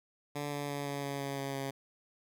10% pulse tone with pitch steps, 145.2 / 143.95 / 142.71 / 141.47 / 140.25 / 139.04 / 137.84 / 136.66 Hz, D3 / D3 / D3 / C#3 / C#3 / C#3 / C#3 / C#3, -19 / -34 / -49 / +36 / +21 / +6 / -9 / -24 cents, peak -27 dBFS, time 0.35-1.71 s, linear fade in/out 10 ms, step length 170 ms, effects none

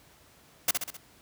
white noise with echo, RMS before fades -23 dBFS, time 0.68-0.71 s, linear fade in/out 5 ms, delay 65 ms, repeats 4, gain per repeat -5 dB, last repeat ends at 0.97 s, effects pink hiss -58 dBFS RMS until 1.21 s + high-pass 60 Hz 12 dB/octave

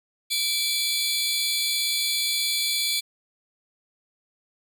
sawtooth tone cluster, 2320 / 3439 / 4045 / 4265 / 4697 Hz, D7 / A7 / B7 / C8 / D8, -22 / -40 / +41 / +32 / -1 cents, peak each -27 / -24 / -29 / -27 / -28 dBFS, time 0.3-3.01 s, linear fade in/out 20 ms, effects none

